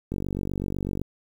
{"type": "click train", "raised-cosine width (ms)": 3, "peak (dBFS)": -16, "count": 44, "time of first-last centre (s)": [0.12, 1.016], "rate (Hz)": 48, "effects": ["8-bit"]}